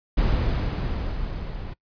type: noise with level ramp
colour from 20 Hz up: brown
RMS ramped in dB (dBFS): -20 to -34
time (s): 0.17-1.74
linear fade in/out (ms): 10
effects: noise-tail reverb RT60 0.1 s tail -22 dB re dry + resampled to 11025 Hz